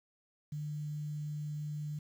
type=tone with quantisation; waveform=sine; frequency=149.5 Hz; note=D3; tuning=31 cents sharp; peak=-36 dBFS; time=0.52-1.99 s; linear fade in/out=5 ms; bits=10; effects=none